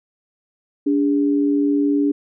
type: tone pair together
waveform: sine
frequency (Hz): 288.1 / 407.2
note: D4 / G#4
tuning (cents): -33 / -34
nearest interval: tritone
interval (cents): 599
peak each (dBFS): -15 / -24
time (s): 0.86-2.12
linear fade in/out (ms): 10
effects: none